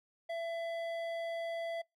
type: tone with hard clipping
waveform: sine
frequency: 669 Hz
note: E5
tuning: 25 cents sharp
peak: -37 dBFS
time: 0.29-1.82 s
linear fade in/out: 10 ms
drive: 10 dB
effects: noise-tail reverb RT60 0.2 s tail -26 dB re dry + MP3 64 kbps